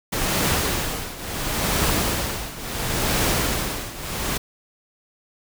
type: noise with tremolo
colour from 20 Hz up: pink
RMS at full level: -20 dBFS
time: 0.12-4.38 s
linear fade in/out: 10 ms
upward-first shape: triangle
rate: 0.72 Hz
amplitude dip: 85%
effects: none